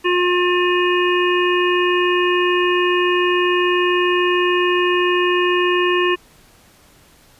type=harmonic tone; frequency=357.3 Hz; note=F4; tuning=40 cents sharp; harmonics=1 / 3 / 5 / 7 / 8; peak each=-16 / -21 / -23 / -24 / -25 dBFS; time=0.04-6.16 s; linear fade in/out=20 ms; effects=pink hiss -50 dBFS RMS until 7.39 s + resampled to 32000 Hz